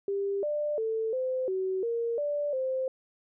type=tone with pitch steps; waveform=sine; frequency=397.6 / 594 / 444.6 / 515 / 377.2 / 465.7 / 584 / 522 Hz; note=G4 / D5 / A4 / C5 / F#4 / A#4 / D5 / C5; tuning=+25 / +20 / +18 / -28 / +33 / -2 / -10 / -4 cents; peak=-27 dBFS; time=0.08-2.88 s; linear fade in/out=2 ms; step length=350 ms; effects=none